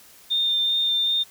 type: tone with vibrato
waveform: sine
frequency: 3619 Hz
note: A7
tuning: 48 cents sharp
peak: -19 dBFS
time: 0.3-1.24 s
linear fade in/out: 20 ms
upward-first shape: sine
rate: 2.6 Hz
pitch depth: 11 cents each way
effects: white hiss -50 dBFS RMS until 1.3 s